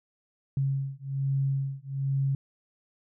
sine beating tone pair, 136.1 / 137.3 Hz, C#3 / C#3, -31 / -16 cents, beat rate 1.2 Hz, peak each -29 / -29 dBFS, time 0.57-2.35 s, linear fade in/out 2 ms, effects none

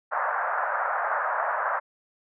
white band-pass noise, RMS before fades -27 dBFS, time 0.11-1.8 s, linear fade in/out 20 ms, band 580 to 1600 Hz, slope 48 dB/octave, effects none

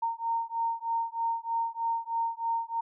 sine beating tone pair, 918 / 921.2 Hz, A#5 / A#5, -27 / -21 cents, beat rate 3.2 Hz, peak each -31 dBFS, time 0.02-2.81 s, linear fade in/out 10 ms, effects none

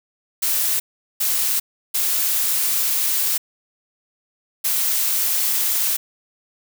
blue noise bursts at uneven times, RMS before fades -20 dBFS, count 4, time 0.42-0.8 / 1.2-1.6 / 1.94-3.38 / 4.64-5.97 s, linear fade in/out 10 ms, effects none

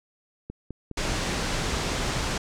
click train, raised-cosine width 3 ms, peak -22 dBFS, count 5, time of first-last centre 0.5-1.326 s, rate 4.84 Hz
pink low-pass noise, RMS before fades -28 dBFS, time 0.97-2.38 s, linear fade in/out 5 ms, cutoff 7800 Hz, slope 24 dB/octave
effects none

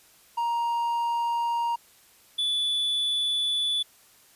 triangle tone pair in turn, 938 / 3461 Hz, A#5 / A7, +11 / -29 cents, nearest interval octave + major seventh, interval 2260 cents, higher second, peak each -22 dBFS, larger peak neither, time 0.37-1.76 / 2.38-3.83 s, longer second, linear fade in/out 10 ms, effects white hiss -57 dBFS RMS until 4.35 s + resampled to 32000 Hz

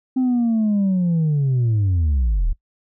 sine linear sweep, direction down, 261.7 to 33.08 Hz, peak -13 dBFS, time 0.16-2.53 s, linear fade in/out 10 ms, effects noise-tail reverb RT60 0.1 s tail -20 dB re dry + tanh soft clip ceiling -14 dBFS

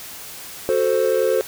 triangle chord, F# diminished, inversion none, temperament equal, 370 / 440 / 523.3 Hz, F#4 / A4 / C5, 0 / 0 / 0 cents, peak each -21 / -18 / -17 dBFS, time 0.69-1.41 s, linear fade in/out 0 ms, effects white hiss -36 dBFS RMS until 1.47 s

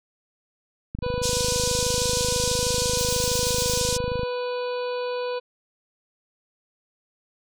click train, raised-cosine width 5 ms, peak -18 dBFS, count 87, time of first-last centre 0.95-4.232 s, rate 26.2 Hz
harmonic tone, 493.9 Hz, B4, in tune, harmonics 1 / 2 / 3 / 5 / 6 / 7 / 8 / 9, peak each -26 / -34 / -41 / -41 / -47 / -48 / -44 / -44 dBFS, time 1.02-5.4 s, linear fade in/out 20 ms
white band-pass noise, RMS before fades -27 dBFS, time 1.22-3.98 s, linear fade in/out 20 ms, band 3600 to 7700 Hz, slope 24 dB/octave
blue noise with tremolo, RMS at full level -34 dBFS, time 2.98-3.8 s, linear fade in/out 0 ms, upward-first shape triangle, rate 8.5 Hz, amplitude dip 70%
effects none

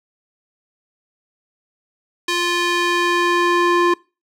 square tone with band-pass filter sweep, 349.2 Hz, F4, in tune, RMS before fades -17 dBFS, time 2.28-3.94 s, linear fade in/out 5 ms, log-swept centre 3300 to 1000 Hz, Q 0.78, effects noise-tail reverb RT60 0.3 s tail -24 dB re dry

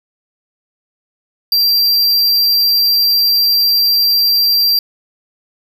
square tone, 4722 Hz, D8, 9 cents sharp, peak -10 dBFS, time 1.52-4.79 s, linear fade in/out 2 ms, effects none

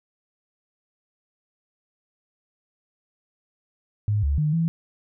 sine tone with pitch steps, 104.5 / 71.1 / 151.5 / 165.1 Hz, G#2 / C#2 / D#3 / E3, +11 / +45 / -46 / +3 cents, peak -19 dBFS, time 4.08-4.68 s, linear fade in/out 0 ms, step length 150 ms, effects none

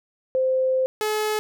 sine / sawtooth tone pair in turn, 520 / 427.6 Hz, C5 / A4, -11 / -49 cents, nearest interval minor third, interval 338 cents, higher first, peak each -18 dBFS, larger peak neither, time 0.35-0.86 / 1.01-1.39 s, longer first, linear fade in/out 0 ms, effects none

